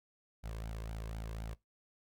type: tone with flanger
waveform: sawtooth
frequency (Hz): 55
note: A1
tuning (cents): 0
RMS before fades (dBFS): -42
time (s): 0.43-1.55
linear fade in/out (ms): 20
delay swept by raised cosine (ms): 1.3 to 1.92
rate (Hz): 4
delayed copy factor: +0.6
effects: noise-tail reverb RT60 0.2 s tail -23 dB re dry + Opus 48 kbps